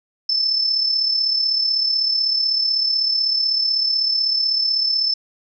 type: tone with amplitude modulation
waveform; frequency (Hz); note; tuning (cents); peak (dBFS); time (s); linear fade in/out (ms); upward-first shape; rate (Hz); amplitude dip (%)
sine; 5274; E8; 0; -14; 0.29-5.14; 5; sine; 36; 50
effects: none